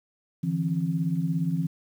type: tone cluster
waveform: sine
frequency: 150.9 / 168 / 267.5 Hz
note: D3 / E3 / C4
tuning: +47 / +33 / +38 cents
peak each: -30 / -25 / -33 dBFS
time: 0.43-1.67 s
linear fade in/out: 10 ms
effects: 9-bit